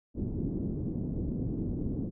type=low-pass noise; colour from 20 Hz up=white; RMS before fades=-33 dBFS; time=0.14-2.11 s; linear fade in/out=50 ms; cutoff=300 Hz; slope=24 dB/octave; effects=none